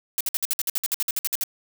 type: noise bursts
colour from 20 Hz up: blue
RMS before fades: -24 dBFS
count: 16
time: 0.18-1.436 s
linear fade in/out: 0 ms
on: 26 ms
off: 56 ms
effects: none